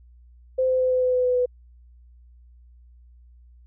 sine tone with pitch steps, 517 / 514 / 511.1 / 508.1 / 505.2 / 502.3 / 499.4 / 496.5 Hz, C5 / C5 / C5 / B4 / B4 / B4 / B4 / B4, -21 / -31 / -41 / +49 / +39 / +29 / +19 / +9 cents, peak -18 dBFS, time 0.58-1.46 s, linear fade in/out 10 ms, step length 110 ms, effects added 60 Hz sine -48 dBFS peak until 3.66 s

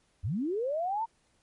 sine linear sweep, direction up, 70.9 to 932.3 Hz, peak -28 dBFS, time 0.23-1.06 s, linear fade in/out 20 ms, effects pink hiss -70 dBFS RMS until 1.42 s + MP3 48 kbps

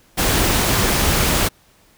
pink noise, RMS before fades -17 dBFS, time 0.17-1.49 s, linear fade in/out 20 ms, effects pink hiss -54 dBFS RMS until 1.97 s

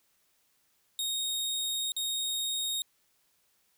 sawtooth tone with dropouts, 3729 Hz, A#7, in tune, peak -27 dBFS, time 0.99-2.82 s, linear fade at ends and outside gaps 1 ms, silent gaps 1.92-1.965 s, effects white hiss -71 dBFS RMS until 3.77 s

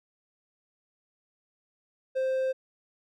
triangle tone with hard clipping, 524 Hz, C5, 2 cents sharp, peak -26 dBFS, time 2.15-2.53 s, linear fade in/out 20 ms, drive 6 dB, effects none

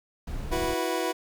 brown noise, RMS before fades -33 dBFS, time 0.27-0.74 s, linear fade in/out 5 ms
25% pulse chord, E suspended second, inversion none, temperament equal with one note detuned, 329.6 / 370 / 490.8 Hz, E4 / F#4 / B4, 0 / 0 / -11 cents, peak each -27 dBFS, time 0.51-1.13 s, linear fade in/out 20 ms
effects none

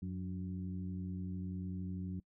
harmonic tone with a mistuned harmonic, 91.3 Hz, F#2, 23 cents flat, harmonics 1 / 2 / 3 / 4, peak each -42 / -40 / -49 / -58 dBFS, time 0.02-2.2 s, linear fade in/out 5 ms, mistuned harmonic 3, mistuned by +66 cents, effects noise-tail reverb RT60 0.1 s tail -25 dB re dry

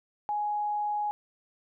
sine tone, 834 Hz, G#5, 7 cents sharp, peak -27 dBFS, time 0.29-1.11 s, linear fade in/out 0 ms, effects none

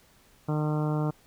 harmonic tone, 151.8 Hz, D#3, 42 cents flat, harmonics 1 / 2 / 3 / 4 / 5 / 6 / 7 / 8 / 9, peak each -26 / -32 / -36 / -38 / -40 / -42 / -43 / -44 / -45 dBFS, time 0.48-1.11 s, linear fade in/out 10 ms, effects pink hiss -60 dBFS RMS until 1.26 s

